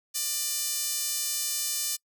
sawtooth tone with high-pass filter, 596 Hz, D5, 25 cents sharp, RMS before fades -30 dBFS, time 0.14-1.97 s, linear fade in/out 20 ms, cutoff 6200 Hz, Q 1.2, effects noise-tail reverb RT60 0.1 s tail -26 dB re dry

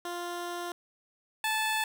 15% pulse tone pair in turn, 349.2 / 872.8 Hz, F4 / A5, 0 / -14 cents, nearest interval octave + major third, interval 1586 cents, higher second, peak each -28 / -21 dBFS, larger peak second, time 0.05-0.72 / 1.44-1.84 s, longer first, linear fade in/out 2 ms, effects none

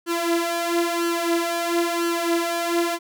sawtooth tone with flanger, 340 Hz, F4, 46 cents flat, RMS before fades -23 dBFS, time 0.06-2.99 s, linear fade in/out 50 ms, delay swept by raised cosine 0.66 to 4.66 ms, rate 1 Hz, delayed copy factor +0.7, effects none

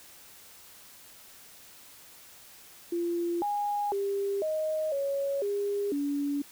sine tone with pitch steps, 343.8 / 822 / 397.9 / 624 / 556 / 405.1 / 285.3 Hz, F4 / G#5 / G4 / D#5 / C#5 / G#4 / C#4, -27 / -18 / +26 / +5 / +5 / -43 / +50 cents, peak -27 dBFS, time 2.92-6.42 s, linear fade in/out 5 ms, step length 500 ms, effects white hiss -52 dBFS RMS until 6.51 s

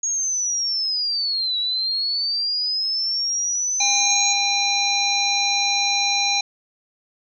sine linear two-way sweep, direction down then up, 6645 to 3885 to 6645 Hz, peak -20 dBFS, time 0.03-4.33 s, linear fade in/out 5 ms, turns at 1.58 s
harmonic tone, 804 Hz, G5, 44 cents sharp, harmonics 1 / 3 / 5 / 7 / 8, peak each -25 / -24 / -21 / -26 / -30 dBFS, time 3.8-6.41 s, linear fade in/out 5 ms
effects none

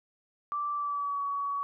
sine tone with pitch glide, 1169 to 1129.2 Hz, D6 to C#6, -8 to +32 cents, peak -29 dBFS, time 0.52-1.63 s, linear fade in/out 0 ms, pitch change -60 cents, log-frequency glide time 0.74-1.21 s, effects none

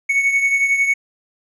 triangle beating tone pair, 2217 / 2228 Hz, C#7 / C#7, 0 / +8 cents, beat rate 11 Hz, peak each -13 / -21 dBFS, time 0.09-0.94 s, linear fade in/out 10 ms, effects resampled to 32000 Hz

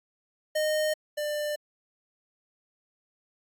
square tone pair in turn, 615 / 595.4 Hz, D#5 / D5, -20 / +24 cents, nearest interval minor second, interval 56 cents, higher first, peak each -25 / -29 dBFS, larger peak first, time 0.55-0.94 / 1.17-1.56 s, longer neither, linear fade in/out 10 ms, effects AAC 64 kbps

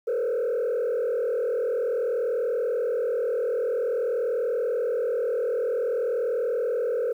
sine tone with frequency modulation, 480 Hz, B4, 49 cents flat, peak -21 dBFS, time 0.07-7.13 s, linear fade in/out 10 ms, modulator 40.5 Hz, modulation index 1.2, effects tanh soft clip ceiling -21 dBFS + 10-bit

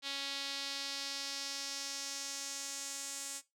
sawtooth tone with band-pass filter sweep, 277.2 Hz, C#4, in tune, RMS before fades -41 dBFS, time 0.02-3.42 s, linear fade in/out 50 ms, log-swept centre 3900 to 7700 Hz, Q 2.4, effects noise-tail reverb RT60 0.2 s tail -18 dB re dry

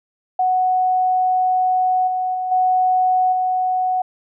sine tone with level steps, 740 Hz, F#5, in tune, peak -14 / -18 / -20 / -13 / -16 dBFS, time 0.39-4.02 s, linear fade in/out 5 ms, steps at 2.07 / 2.34 / 2.51 / 3.32 s, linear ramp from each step 10 ms, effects none

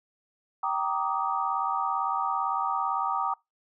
sine chord, Eb major seventh, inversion first, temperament just, 777.8 / 933.4 / 1166.7 / 1244.5 Hz, G5 / Bb5 / D6 / Eb6, -14 / +2 / -12 / 0 cents, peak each -31 dBFS, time 0.63-3.34 s, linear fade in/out 5 ms, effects noise-tail reverb RT60 0.2 s tail -24 dB re dry

